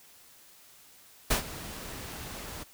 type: noise with ADSR envelope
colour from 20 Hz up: pink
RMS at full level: -24 dBFS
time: 1.3-2.64 s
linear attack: 11 ms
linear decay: 110 ms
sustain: -17 dB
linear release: 14 ms
effects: white hiss -56 dBFS RMS until 2.73 s